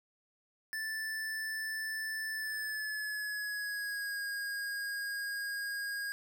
square tone with pitch glide, 1760 to 1632.7 Hz, A6 to G#6, 0 to -30 cents, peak -36 dBFS, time 0.73-6.12 s, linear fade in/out 0 ms, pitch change -130 cents, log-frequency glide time 2.32-4.24 s, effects 12-bit

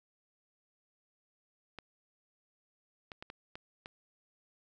clicks, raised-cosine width 0.3 ms, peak -28 dBFS, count 6, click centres 1.787 / 3.118 / 3.225 / 3.301 / 3.555 / 3.859 s, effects none

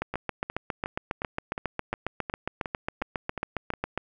two click trains, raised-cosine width 0.5 ms, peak -17 / -13 dBFS, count 11 / 30, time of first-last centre 0.14-3.737 / 0.02-3.976 s, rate 2.78 / 7.33 Hz, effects none

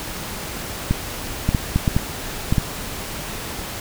clicks, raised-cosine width 5 ms, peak -4 dBFS, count 8, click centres 0.91 / 1.49 / 1.548 / 1.76 / 1.878 / 1.965 / 2.525 / 2.582 s, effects pink hiss -30 dBFS RMS until 3.8 s

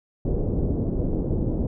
pink low-pass noise, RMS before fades -24 dBFS, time 0.25-1.67 s, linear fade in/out 5 ms, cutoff 480 Hz, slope 24 dB/octave, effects none

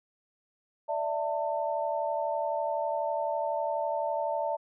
sine chord, D suspended second, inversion none, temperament equal with one note detuned, 587.3 / 659.3 / 896.4 Hz, D5 / E5 / A5, 0 / 0 / +32 cents, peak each -32 dBFS, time 0.88-4.57 s, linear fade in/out 20 ms, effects none

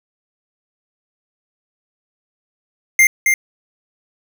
square tone with echo, 2100 Hz, C7, 6 cents sharp, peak -8 dBFS, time 2.99-3.07 s, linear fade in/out 2 ms, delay 270 ms, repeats 1, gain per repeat -4 dB, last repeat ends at 3.34 s, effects none

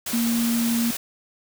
sine tone in noise, 233.1 Hz, A#3, in tune, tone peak -20 dBFS, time 0.13-0.91 s, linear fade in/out 5 ms, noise white, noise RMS -29 dBFS, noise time 0.06-0.97 s, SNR +6 dB, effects none

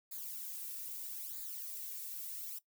violet noise with flanger, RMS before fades -44 dBFS, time 0.11-2.59 s, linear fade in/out 10 ms, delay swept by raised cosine 0.34 to 2.44 ms, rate 0.78 Hz, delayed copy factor -1, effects noise-tail reverb RT60 0.1 s tail -17 dB re dry

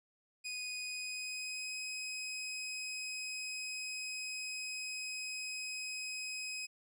20% pulse tone with pitch glide, 2489 to 2527 Hz, D#7 to D#7, 0 to +26 cents, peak -34 dBFS, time 0.44-6.67 s, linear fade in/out 20 ms, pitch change +26 cents, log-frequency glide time 0.79-1.78 s, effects resampled to 32000 Hz

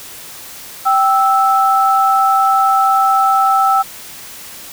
sine tone pair together, 779.2 / 1315 Hz, G5 / E6, -11 / -5 cents, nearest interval major sixth, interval 906 cents, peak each -12 dBFS, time 0.85-3.83 s, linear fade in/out 20 ms, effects white hiss -33 dBFS RMS until 4.72 s

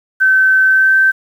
sine tone with pitch glide, 1536 to 1552.1 Hz, G6 to G6, -36 to -18 cents, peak -7 dBFS, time 0.2-1.12 s, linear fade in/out 20 ms, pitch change +18 cents, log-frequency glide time 0.65-0.96 s, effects 7-bit

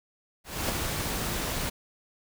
pink noise with ADSR envelope, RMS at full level -28 dBFS, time 0.44-1.7 s, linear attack 250 ms, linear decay 13 ms, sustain -3 dB, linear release 10 ms, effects none

